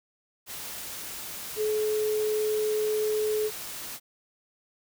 sine tone in noise, 428.2 Hz, A4, 47 cents flat, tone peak -24 dBFS, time 1.56-3.51 s, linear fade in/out 50 ms, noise white, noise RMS -38 dBFS, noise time 0.46-4 s, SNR +11 dB, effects none

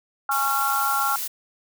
harmonic tone, 274.7 Hz, C#4, 16 cents flat, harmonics 3 / 4 / 5, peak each -26 / -28 / -23 dBFS, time 0.29-1.16 s, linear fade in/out 2 ms
blue noise, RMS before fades -29 dBFS, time 0.31-1.28 s, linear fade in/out 10 ms
effects none

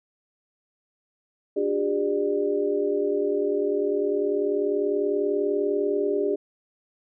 sine tone cluster, 294.9 / 364.8 / 405 / 596 Hz, D4 / F#4 / G#4 / D5, +7 / -24 / -43 / +25 cents, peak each -30 / -30 / -23 / -31 dBFS, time 1.56-6.36 s, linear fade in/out 10 ms, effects none

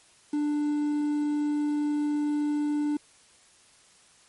triangle tone with quantisation, 295.5 Hz, D4, 11 cents sharp, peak -22 dBFS, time 0.33-2.97 s, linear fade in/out 5 ms, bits 8, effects white hiss -58 dBFS RMS until 4.28 s + MP3 48 kbps

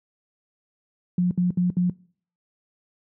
sine tone bursts, 178.6 Hz, F3, 39 cents sharp, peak -17 dBFS, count 4, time 1.18-1.898 s, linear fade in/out 2 ms, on 130 ms, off 66 ms, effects noise-tail reverb RT60 0.5 s tail -23 dB re dry + high-pass 100 Hz 12 dB/octave

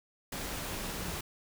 sine tone in noise, 182.5 Hz, F#3, 24 cents flat, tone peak -44 dBFS, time 0.82-1.11 s, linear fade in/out 5 ms, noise pink, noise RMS -38 dBFS, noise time 0.32-1.21 s, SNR -9 dB, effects none

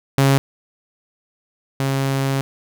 sawtooth tone pair in turn, 136.9 / 135.95 Hz, C#3 / C#3, -21 / -33 cents, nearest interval unison, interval 12 cents, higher first, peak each -8 / -14 dBFS, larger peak first, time 0.18-0.38 / 1.8-2.41 s, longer second, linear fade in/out 0 ms, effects none

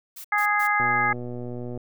blue noise bursts, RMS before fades -39 dBFS, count 3, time 0.16-0.675 s, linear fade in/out 10 ms, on 85 ms, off 130 ms
harmonic tone, 415.3 Hz, G#4, in tune, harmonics 2 / 3 / 4 / 5, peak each -25 / -25 / -25 / -25 dBFS, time 0.32-1.13 s, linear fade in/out 5 ms
click train, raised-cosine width 2 ms, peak -22 dBFS, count 120, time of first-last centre 0.8-1.775 s, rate 122 Hz
effects none

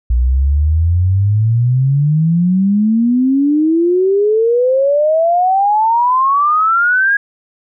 sine exponential sweep, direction up, 58.4 to 1658 Hz, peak -9 dBFS, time 0.1-7.17 s, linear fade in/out 5 ms, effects none

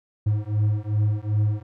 triangle beating tone pair, 104.2 / 106.8 Hz, G#2 / G#2, +6 / +49 cents, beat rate 2.6 Hz, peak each -21 dBFS, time 0.26-1.63 s, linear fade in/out 10 ms, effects none

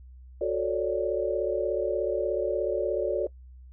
sine chord, D major seventh, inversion first, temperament just, 367.1 / 440.5 / 550.6 / 587.3 Hz, F#4 / A4 / C#5 / D5, -14 / +2 / -12 / 0 cents, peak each -30 dBFS, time 0.41-3.27 s, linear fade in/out 5 ms, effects noise-tail reverb RT60 0.1 s tail -22 dB re dry + added 63 Hz sine -45 dBFS peak until 3.72 s

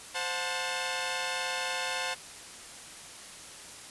10% pulse chord, F# diminished, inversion second, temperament equal with one note detuned, 523.3 / 724.3 / 880 Hz, C5 / F#5 / A5, 0 / -37 / 0 cents, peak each -27 dBFS, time 0.14-2.15 s, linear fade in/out 20 ms, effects white hiss -46 dBFS RMS until 3.9 s + resampled to 24000 Hz

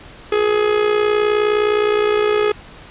45% pulse tone with amplitude modulation, 420 Hz, G#4, 19 cents sharp, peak -11 dBFS, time 0.32-2.52 s, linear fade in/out 5 ms, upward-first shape sine, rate 59.4 Hz, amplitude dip 60%, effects pink hiss -40 dBFS RMS until 2.9 s + resampled to 8000 Hz

